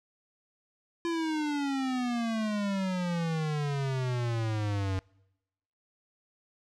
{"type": "exponential sweep", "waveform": "square", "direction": "down", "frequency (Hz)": [341.8, 93.6], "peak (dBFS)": -29, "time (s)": [1.05, 4.99], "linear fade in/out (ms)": 0, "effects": ["noise-tail reverb RT60 0.9 s tail -26 dB re dry", "low-pass 6000 Hz 12 dB/octave"]}